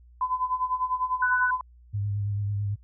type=tone with tremolo; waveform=sine; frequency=1013 Hz; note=B5; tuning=44 cents sharp; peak=-21 dBFS; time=0.21-1.61 s; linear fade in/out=2 ms; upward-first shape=sine; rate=10 Hz; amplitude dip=80%
type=tone; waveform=sine; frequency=1491 Hz; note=F#6; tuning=13 cents sharp; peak=-22 dBFS; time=1.22-1.51 s; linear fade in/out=5 ms
type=tone with vibrato; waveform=sine; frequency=102 Hz; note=G#2; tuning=31 cents flat; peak=-25 dBFS; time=1.93-2.76 s; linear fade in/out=20 ms; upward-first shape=sine; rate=9 Hz; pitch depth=29 cents each way
effects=added 60 Hz sine -50 dBFS peak until 2.83 s